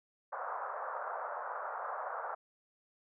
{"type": "band-pass noise", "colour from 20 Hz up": "white", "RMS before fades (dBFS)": -40, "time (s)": [0.32, 2.35], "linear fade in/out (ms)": 10, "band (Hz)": [520, 1400], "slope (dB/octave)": 48, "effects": []}